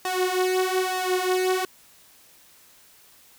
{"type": "tone with flanger", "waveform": "sawtooth", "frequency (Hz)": 370, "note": "F#4", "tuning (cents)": 0, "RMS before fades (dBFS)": -24, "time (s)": [0.05, 1.65], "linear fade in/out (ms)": 2, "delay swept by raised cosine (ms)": [1.1, 5.9], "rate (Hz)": 1.1, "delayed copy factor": 0.8, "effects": ["white hiss -54 dBFS RMS until 3.38 s"]}